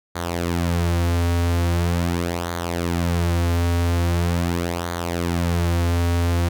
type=tone with flanger; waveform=sawtooth; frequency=86 Hz; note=F2; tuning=26 cents flat; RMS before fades=-21 dBFS; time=0.15-6.49 s; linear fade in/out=10 ms; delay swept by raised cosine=0.37 to 5.77 ms; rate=0.42 Hz; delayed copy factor=-0.65; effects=none